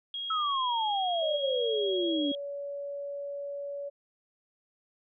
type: tone with pitch glide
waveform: sine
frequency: 3278 to 3299 Hz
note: G#7 to G#7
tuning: -23 to -12 cents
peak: -33 dBFS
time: 0.14-2.35 s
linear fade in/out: 2 ms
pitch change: +11 cents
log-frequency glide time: 1.09-2.11 s
type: exponential sweep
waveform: sine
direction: down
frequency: 1318.5 to 279.6 Hz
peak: -27 dBFS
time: 0.3-2.32 s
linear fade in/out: 5 ms
type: tone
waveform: sine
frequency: 567 Hz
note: C#5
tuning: 39 cents sharp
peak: -34 dBFS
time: 1.21-3.9 s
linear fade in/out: 20 ms
effects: none